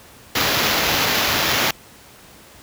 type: noise with sample-and-hold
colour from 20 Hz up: white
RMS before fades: -19 dBFS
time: 0.35-1.71 s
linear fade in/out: 5 ms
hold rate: 8820 Hz
effects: pink hiss -45 dBFS RMS until 2.62 s + high-pass 60 Hz 12 dB/octave